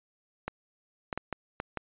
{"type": "clicks", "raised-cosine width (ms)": 0.5, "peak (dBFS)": -17, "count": 6, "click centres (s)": [0.48, 1.128, 1.176, 1.327, 1.601, 1.773], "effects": ["resampled to 8000 Hz"]}